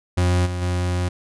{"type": "tone with level steps", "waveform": "40% pulse", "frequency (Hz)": 89.4, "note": "F2", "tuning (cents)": 41, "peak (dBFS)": [-15, -23, -19], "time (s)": [0.17, 1.09], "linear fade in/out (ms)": 10, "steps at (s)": [0.45, 0.61], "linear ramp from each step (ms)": 20, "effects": ["resampled to 24000 Hz"]}